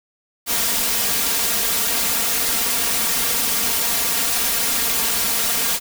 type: noise with comb filter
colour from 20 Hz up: white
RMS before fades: -20 dBFS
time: 0.46-5.8 s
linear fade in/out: 50 ms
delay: 4.3 ms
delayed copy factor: +0.95
effects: none